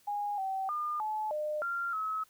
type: tone with pitch steps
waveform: sine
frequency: 822 / 769 / 1209 / 860 / 605 / 1385 / 1286 Hz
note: G#5 / G5 / D6 / A5 / D#5 / F6 / E6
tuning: -18 / -33 / +50 / -40 / -49 / -15 / -43 cents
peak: -31 dBFS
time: 0.07-2.24 s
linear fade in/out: 10 ms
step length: 310 ms
effects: white hiss -65 dBFS RMS until 2.29 s